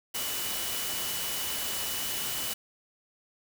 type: tone in noise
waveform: sine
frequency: 2960 Hz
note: F#7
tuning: in tune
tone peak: -39 dBFS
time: 0.14-2.54 s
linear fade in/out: 10 ms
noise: white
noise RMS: -33 dBFS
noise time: 0.14-2.54 s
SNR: -9 dB
effects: none